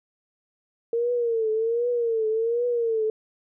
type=tone with vibrato; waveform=sine; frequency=460.3 Hz; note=A#4; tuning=22 cents flat; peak=-21 dBFS; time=0.93-3.1 s; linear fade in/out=2 ms; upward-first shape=triangle; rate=1.3 Hz; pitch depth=110 cents each way; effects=none